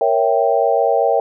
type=chord; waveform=sine; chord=A# diminished seventh; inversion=none; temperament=equal; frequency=466.2 / 554.4 / 659.3 / 784 Hz; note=A#4 / C#5 / E5 / G5; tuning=0 / 0 / 0 / 0 cents; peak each=-18 dBFS; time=0.01-1.2 s; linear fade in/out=2 ms; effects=none